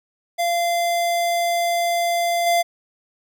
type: tone with level steps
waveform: square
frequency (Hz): 689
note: F5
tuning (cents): -24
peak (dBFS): -19 / -16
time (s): 0.38-2.63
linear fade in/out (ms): 20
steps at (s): 2.46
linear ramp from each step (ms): 10
effects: none